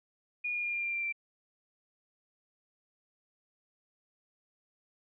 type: tone with pitch steps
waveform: sine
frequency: 2442 / 2427 / 2411 / 2396 / 2381 / 2366 / 2351 Hz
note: D#7 / D#7 / D7 / D7 / D7 / D7 / D7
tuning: -33 / -44 / +45 / +34 / +23 / +12 / +1 cents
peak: -31 dBFS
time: 0.44-1.126 s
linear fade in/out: 10 ms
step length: 98 ms
effects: none